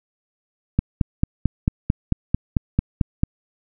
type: click train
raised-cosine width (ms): 5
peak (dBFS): -4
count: 12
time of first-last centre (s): 0.79-3.234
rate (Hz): 4.5
effects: none